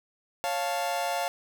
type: chord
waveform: 40% pulse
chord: Db augmented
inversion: none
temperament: equal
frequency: 554.4 / 698.5 / 880 Hz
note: Db5 / F5 / A5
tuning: 0 / 0 / 0 cents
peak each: -33 / -29 / -32 dBFS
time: 0.44-1.28 s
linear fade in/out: 0 ms
effects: none

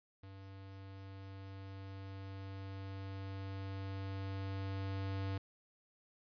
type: tone with level ramp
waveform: square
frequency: 97 Hz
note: G2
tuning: 18 cents flat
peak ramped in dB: -51 to -37 dBFS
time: 0.23-5.38 s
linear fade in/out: 5 ms
effects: resampled to 11025 Hz + 13-bit

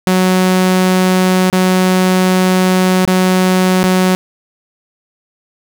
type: tone with dropouts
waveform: sawtooth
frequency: 185 Hz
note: F#3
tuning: in tune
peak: -5 dBFS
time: 0.07-4.15 s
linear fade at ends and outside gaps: 0 ms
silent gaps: 1.5-1.528 / 3.051-3.076 / 3.831-3.84 s
effects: none

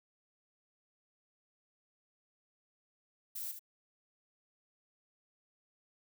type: noise with echo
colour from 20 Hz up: violet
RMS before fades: -41 dBFS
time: 3.35-3.52 s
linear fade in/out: 10 ms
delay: 74 ms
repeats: 1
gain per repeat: -7 dB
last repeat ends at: 3.594 s
effects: none

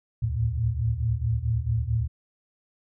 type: tone cluster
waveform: sine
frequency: 68.9 / 77.7 / 110.9 / 115.5 Hz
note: C#2 / D#2 / A2 / A#2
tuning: -10 / -2 / +14 / -16 cents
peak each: -34 / -29 / -28 / -26 dBFS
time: 0.22-2.08 s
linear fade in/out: 10 ms
effects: none

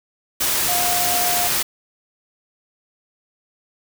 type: tone in noise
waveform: sine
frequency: 710 Hz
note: F5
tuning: 28 cents sharp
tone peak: -23 dBFS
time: 0.68-1.48 s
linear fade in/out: 10 ms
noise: white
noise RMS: -20 dBFS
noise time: 0.4-1.63 s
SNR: -6 dB
effects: none

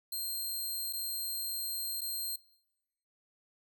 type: tone with dropouts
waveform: 10% pulse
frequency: 4186 Hz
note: C8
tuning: in tune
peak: -28 dBFS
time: 0.12-2.36 s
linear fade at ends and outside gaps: 5 ms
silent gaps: 0.927-0.933 / 2.009-2.015 s
effects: noise-tail reverb RT60 1.0 s tail -23 dB re dry

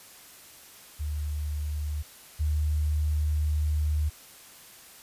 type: tone pair in turn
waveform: sine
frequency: 74.7 / 75.74 Hz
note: D2 / D#2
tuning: +30 / -46 cents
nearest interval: unison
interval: 24 cents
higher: second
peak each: -28 / -23 dBFS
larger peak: second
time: 0.99-2.03 / 2.39-4.1 s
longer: second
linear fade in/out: 20 ms
effects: white hiss -50 dBFS RMS until 5.02 s + resampled to 32000 Hz

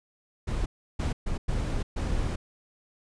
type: noise bursts at uneven times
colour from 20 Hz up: brown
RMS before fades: -28 dBFS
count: 5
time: 0.47-0.66 / 0.99-1.13 / 1.26-1.38 / 1.48-1.83 / 1.96-2.36 s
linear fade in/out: 10 ms
effects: resampled to 22050 Hz

